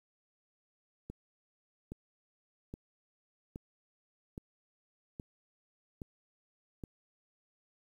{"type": "click train", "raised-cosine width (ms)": 3, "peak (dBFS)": -29, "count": 8, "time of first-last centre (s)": [1.1, 6.838], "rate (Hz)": 1.22, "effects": ["10-bit"]}